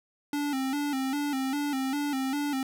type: tone with vibrato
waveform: square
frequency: 277.2 Hz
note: C#4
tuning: in tune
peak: -28 dBFS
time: 0.33-2.63 s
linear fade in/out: 2 ms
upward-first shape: square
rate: 2.5 Hz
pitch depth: 79 cents each way
effects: none